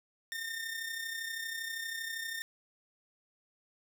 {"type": "tone with amplitude modulation", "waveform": "sawtooth", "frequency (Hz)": 1817, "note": "A#6", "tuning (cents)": -45, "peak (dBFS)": -31, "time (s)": [0.32, 2.42], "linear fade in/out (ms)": 0, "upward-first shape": "sine", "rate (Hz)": 32.6, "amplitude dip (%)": 50, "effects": []}